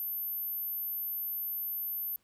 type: tone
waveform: sine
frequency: 13080 Hz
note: G#9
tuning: 28 cents flat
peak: -31 dBFS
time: 0-2.16 s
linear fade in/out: 0 ms
effects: tanh soft clip ceiling -31 dBFS + pink hiss -72 dBFS RMS until 2.23 s